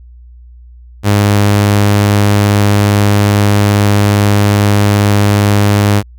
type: tone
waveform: sawtooth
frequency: 102.4 Hz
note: G#2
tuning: 24 cents flat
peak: -3 dBFS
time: 1.03-6.03 s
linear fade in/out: 50 ms
effects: added 60 Hz sine -33 dBFS peak until 6.18 s